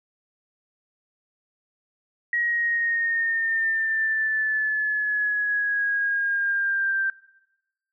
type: exponential sweep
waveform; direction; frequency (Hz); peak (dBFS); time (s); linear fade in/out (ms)
sine; down; 1902 to 1568; -21; 2.33-7.1; 2
effects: noise-tail reverb RT60 1.0 s tail -22 dB re dry